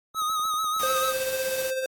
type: tone with vibrato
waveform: square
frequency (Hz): 1263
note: D#6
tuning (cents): +26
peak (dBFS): -25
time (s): 0.14-1.14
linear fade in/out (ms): 50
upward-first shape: sine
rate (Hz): 6.8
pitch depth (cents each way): 45
type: clicks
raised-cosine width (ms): 1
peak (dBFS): -35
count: 10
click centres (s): 0.147 / 0.221 / 0.3 / 0.396 / 0.453 / 0.54 / 0.644 / 0.765 / 0.842 / 0.894
type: noise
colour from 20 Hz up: white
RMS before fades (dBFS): -35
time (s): 0.79-1.71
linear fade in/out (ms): 10
type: tone with tremolo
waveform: square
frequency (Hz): 523.3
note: C5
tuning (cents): 0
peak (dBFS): -25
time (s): 0.83-1.86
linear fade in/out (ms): 2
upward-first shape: sine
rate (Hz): 16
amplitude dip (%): 45
effects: AAC 64 kbps